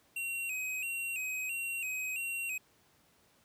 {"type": "tone with vibrato", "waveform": "square", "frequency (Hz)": 2632, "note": "E7", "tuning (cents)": -3, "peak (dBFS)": -35, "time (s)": [0.16, 2.58], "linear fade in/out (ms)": 5, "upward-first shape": "square", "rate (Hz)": 1.5, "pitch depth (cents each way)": 72, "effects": ["pink hiss -67 dBFS RMS until 3.44 s", "high-pass 80 Hz 12 dB/octave"]}